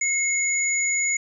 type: tone pair together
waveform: sine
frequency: 2160 / 6858 Hz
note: C#7 / A8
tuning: -45 / -45 cents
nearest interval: octave + minor sixth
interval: 2000 cents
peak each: -23 dBFS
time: 0.01-1.17 s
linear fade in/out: 5 ms
effects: none

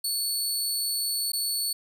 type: tone with dropouts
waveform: 20% pulse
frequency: 4435 Hz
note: C#8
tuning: in tune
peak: -20 dBFS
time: 0.04-1.73 s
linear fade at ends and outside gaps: 5 ms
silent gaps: 1.32-1.332 s
effects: none

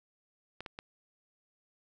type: clicks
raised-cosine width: 0.3 ms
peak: -25 dBFS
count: 3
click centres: 0.606 / 0.662 / 0.789 s
effects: none

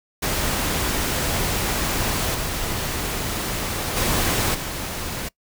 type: noise with level steps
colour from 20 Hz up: pink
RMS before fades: -23 / -26 / -21 / -29 dBFS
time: 0.22-5.29 s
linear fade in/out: 10 ms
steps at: 2.34 / 3.96 / 4.54 s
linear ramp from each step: 10 ms
effects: noise-tail reverb RT60 0.1 s tail -23 dB re dry

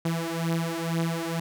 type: beating tone pair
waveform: sawtooth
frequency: 164.81 / 166.91 Hz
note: E3 / E3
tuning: 0 / +22 cents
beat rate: 2.1 Hz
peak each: -25 / -25 dBFS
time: 0.05-1.4 s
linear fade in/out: 5 ms
effects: none

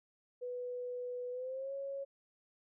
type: tone with pitch glide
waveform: sine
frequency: 493.9 to 551.2 Hz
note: B4 to C#5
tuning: 0 to -10 cents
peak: -38 dBFS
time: 0.41-2.05 s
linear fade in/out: 20 ms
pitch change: +190 cents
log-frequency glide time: 1.31-1.73 s
effects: none

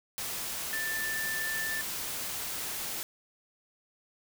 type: tone in noise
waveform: sine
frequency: 1769 Hz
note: A6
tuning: 9 cents sharp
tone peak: -32 dBFS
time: 0.73-1.81 s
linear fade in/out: 0 ms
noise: white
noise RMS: -36 dBFS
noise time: 0.18-3.03 s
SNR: +1 dB
effects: none

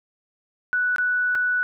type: tone with dropouts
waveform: sine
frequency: 1480 Hz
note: F#6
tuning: in tune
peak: -19 dBFS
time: 0.73-1.63 s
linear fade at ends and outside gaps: 0 ms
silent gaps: 0.961-0.983 / 1.35-1.354 s
effects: none

